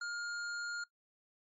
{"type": "tone", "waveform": "square", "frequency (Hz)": 1414, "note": "F6", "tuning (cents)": 21, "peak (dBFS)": -38, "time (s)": [0.01, 0.84], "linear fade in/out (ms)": 5, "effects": ["noise-tail reverb RT60 0.1 s tail -19 dB re dry", "MP3 32 kbps"]}